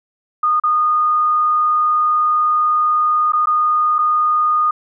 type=tone with dropouts; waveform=sine; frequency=1228 Hz; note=D#6; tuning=23 cents flat; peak=-12 dBFS; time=0.43-4.71 s; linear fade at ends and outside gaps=5 ms; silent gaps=0.599-0.636 / 3.322-3.333 / 3.458-3.47 / 3.984-3.988 s; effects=none